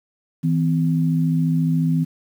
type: tone pair together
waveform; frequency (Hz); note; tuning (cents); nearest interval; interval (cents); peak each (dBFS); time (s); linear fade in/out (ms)
sine; 161.79 / 256.1; E3 / C4; -32 / -37; minor sixth; 795; -17 / -22; 0.43-2.05; 20
effects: 8-bit